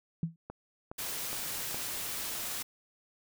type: tone with exponential decay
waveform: sine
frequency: 164.81 Hz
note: E3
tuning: in tune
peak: -25 dBFS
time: 0.23-0.36 s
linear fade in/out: 2 ms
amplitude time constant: 28 ms
type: click train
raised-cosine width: 1 ms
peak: -27 dBFS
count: 4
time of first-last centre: 0.5-1.745 s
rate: 2.41 Hz
type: noise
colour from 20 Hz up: white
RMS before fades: -37 dBFS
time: 0.98-2.63 s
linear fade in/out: 10 ms
effects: none

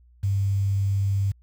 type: tone with quantisation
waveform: sine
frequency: 98.7 Hz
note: G2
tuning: 12 cents sharp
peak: -20 dBFS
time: 0.23-1.32 s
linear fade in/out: 10 ms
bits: 8
effects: added 60 Hz sine -52 dBFS peak until 1.42 s

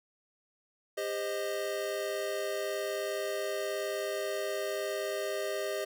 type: chord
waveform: square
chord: C minor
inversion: second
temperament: equal with one note detuned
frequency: 400.5 / 523.3 / 622.3 Hz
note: G4 / C5 / Eb5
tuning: +37 / 0 / 0 cents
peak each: -37 / -40 / -36 dBFS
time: 0.97-5.85 s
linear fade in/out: 10 ms
effects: none

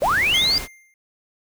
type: noise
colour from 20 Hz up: pink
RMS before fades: -31 dBFS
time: 0-0.68 s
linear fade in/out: 50 ms
type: linear sweep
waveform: sine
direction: up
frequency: 509 to 4900 Hz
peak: -16 dBFS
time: 0.02-0.58 s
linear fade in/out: 0 ms
type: tone with exponential decay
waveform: square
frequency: 2104 Hz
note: C7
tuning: 9 cents sharp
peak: -20 dBFS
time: 0.34-0.94 s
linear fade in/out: 2 ms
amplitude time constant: 130 ms
effects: none

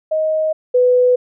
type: tone pair in turn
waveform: sine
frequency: 627 / 497.7 Hz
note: D#5 / B4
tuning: +13 / +13 cents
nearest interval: major third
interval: 400 cents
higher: first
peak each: -14 / -9 dBFS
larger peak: second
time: 0.11-0.53 / 0.74-1.16 s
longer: neither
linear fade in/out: 10 ms
effects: none

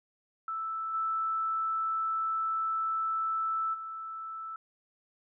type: tone with level steps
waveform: sine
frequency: 1318.5 Hz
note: E6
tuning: in tune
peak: -32 / -28 / -37 dBFS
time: 0.48-4.56 s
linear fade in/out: 2 ms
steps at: 0.93 / 3.73 s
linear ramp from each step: 20 ms
effects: none

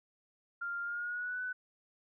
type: tone with pitch glide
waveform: sine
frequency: 1396.9 to 1497.2 Hz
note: F6 to F#6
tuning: 0 to +20 cents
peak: -35 dBFS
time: 0.61-1.53 s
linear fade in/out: 10 ms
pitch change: +120 cents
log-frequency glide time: 0.82-1.41 s
effects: none

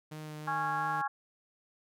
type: tone with vibrato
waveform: sawtooth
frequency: 153.3 Hz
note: D#3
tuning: 25 cents flat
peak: -37 dBFS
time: 0.11-1.02 s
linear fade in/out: 10 ms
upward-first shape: sine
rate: 2.9 Hz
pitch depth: 14 cents each way
type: harmonic tone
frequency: 275.7 Hz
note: C#4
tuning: 9 cents flat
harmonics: 3 / 4 / 5 / 6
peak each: -33 / -35 / -37 / -39 dBFS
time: 0.47-1.08 s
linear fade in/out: 10 ms
effects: none

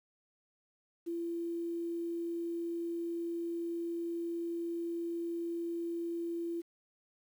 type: tone with quantisation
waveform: sine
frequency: 338.9 Hz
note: E4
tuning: 48 cents sharp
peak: -34 dBFS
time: 1.06-6.62 s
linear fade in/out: 20 ms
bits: 10
effects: none

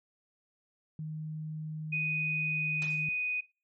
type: tone with pitch glide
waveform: sine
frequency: 155.5 to 153.71 Hz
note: D#3 to D#3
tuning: -1 to -21 cents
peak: -35 dBFS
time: 0.99-3.09 s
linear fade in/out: 2 ms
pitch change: -20 cents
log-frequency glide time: 2.48-2.81 s
type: tone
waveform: sine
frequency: 2489 Hz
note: D#7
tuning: in tune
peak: -29 dBFS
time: 1.92-3.41 s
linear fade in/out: 10 ms
type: noise with exponential decay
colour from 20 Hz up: white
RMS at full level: -39 dBFS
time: 2.82-3.12 s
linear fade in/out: 0 ms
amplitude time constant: 64 ms
effects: noise-tail reverb RT60 0.3 s tail -20 dB re dry + MP3 32 kbps

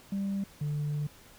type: tone pair in turn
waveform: sine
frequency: 197.1 / 147.66 Hz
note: G3 / D3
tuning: +10 / +10 cents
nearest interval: perfect fourth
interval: 500 cents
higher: first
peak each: -27 dBFS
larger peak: neither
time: 0.12-0.44 / 0.61-1.07 s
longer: second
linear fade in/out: 5 ms
effects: tanh soft clip ceiling -27 dBFS + pink hiss -55 dBFS RMS until 1.38 s

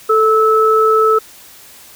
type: tone pair together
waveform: sine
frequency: 439.5 / 1304 Hz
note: A4 / E6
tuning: -2 / -19 cents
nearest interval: octave + perfect fifth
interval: 1883 cents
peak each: -11 dBFS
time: 0.09-1.19 s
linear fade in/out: 10 ms
effects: white hiss -40 dBFS RMS until 1.95 s

